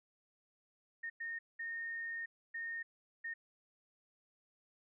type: tone bursts at uneven times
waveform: sine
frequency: 1839 Hz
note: A#6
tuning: 24 cents flat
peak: -39 dBFS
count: 5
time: 1.03-1.1 / 1.2-1.39 / 1.59-2.26 / 2.54-2.83 / 3.24-3.34 s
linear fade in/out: 10 ms
effects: none